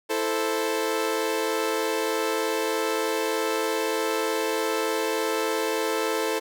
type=chord; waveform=sawtooth; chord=A minor; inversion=second; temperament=equal; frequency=329.6 / 440 / 523.3 Hz; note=E4 / A4 / C5; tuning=0 / 0 / 0 cents; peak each=-27 / -22 / -26 dBFS; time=0.09-6.4 s; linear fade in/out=20 ms; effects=none